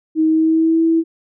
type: tone with pitch glide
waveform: sine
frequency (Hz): 316.2 to 327.5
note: D#4 to E4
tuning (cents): +28 to -11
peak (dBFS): -11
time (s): 0.15-1.04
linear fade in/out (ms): 50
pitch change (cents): +61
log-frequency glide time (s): 0.27-0.82
effects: none